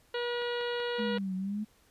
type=harmonic tone; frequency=481.2 Hz; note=B4; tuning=45 cents flat; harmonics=1 / 2 / 3 / 4 / 5 / 6 / 7 / 8 / 9; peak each=-32 / -41 / -40 / -43 / -50 / -42 / -48 / -47 / -49 dBFS; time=0.14-1.18 s; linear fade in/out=5 ms
type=click train; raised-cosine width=0.3 ms; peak=-30 dBFS; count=5; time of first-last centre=0.42-1.183 s; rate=5.24 Hz
type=exponential two-way sweep; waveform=sine; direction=down then up; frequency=218.2 to 185 to 216.6 Hz; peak=-31 dBFS; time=0.98-1.65 s; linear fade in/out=20 ms; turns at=1.35 s
effects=pink hiss -65 dBFS RMS until 1.9 s + resampled to 32000 Hz